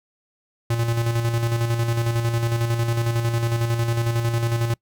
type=tone with tremolo; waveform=square; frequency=116.54 Hz; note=A#2; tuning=in tune; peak=-19 dBFS; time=0.7-4.74 s; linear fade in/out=5 ms; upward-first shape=square; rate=11 Hz; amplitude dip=45%; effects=noise-tail reverb RT60 0.1 s tail -25 dB re dry